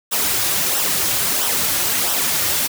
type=noise with flanger; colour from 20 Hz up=white; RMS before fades=-19 dBFS; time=0.11-2.68 s; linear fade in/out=20 ms; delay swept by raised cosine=0.43 to 4.63 ms; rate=1.5 Hz; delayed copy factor=-0.6; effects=none